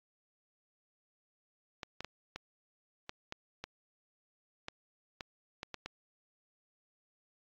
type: clicks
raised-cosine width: 0.2 ms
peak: -22 dBFS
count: 12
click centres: 1.832 / 2.006 / 2.046 / 2.36 / 3.094 / 3.324 / 3.64 / 4.684 / 5.208 / 5.631 / 5.743 / 5.86 s
effects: low-pass 5000 Hz 12 dB/octave + AAC 32 kbps